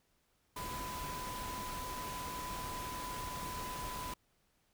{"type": "tone in noise", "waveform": "sine", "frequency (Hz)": 1000, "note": "B5", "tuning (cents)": 21, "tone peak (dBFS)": -42, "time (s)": [0.56, 4.14], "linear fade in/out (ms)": 5, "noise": "pink", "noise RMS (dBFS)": -44, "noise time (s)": [0.56, 4.14], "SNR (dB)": -1, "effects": ["pink hiss -75 dBFS RMS until 4.73 s"]}